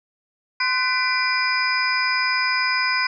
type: tone cluster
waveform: sine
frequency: 1031 / 1505 / 2009 / 2378 / 4980 Hz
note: C6 / F#6 / B6 / D7 / D#8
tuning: -26 / +29 / +29 / +21 / +1 cents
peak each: -25 dBFS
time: 0.6-3.07 s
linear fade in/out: 5 ms
effects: none